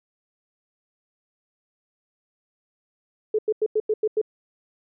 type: tone bursts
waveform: sine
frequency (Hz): 430.7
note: A4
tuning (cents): -37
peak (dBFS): -18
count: 7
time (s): 3.34-4.215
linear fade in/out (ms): 5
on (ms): 47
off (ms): 91
effects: none